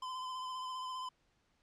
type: tone with vibrato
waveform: square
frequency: 1023 Hz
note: C6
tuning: 39 cents flat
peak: -40 dBFS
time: 0.02-1.09 s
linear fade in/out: 5 ms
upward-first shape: sine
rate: 15 Hz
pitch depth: 26 cents each way
effects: pink hiss -75 dBFS RMS until 1.62 s + low-pass 6000 Hz 12 dB/octave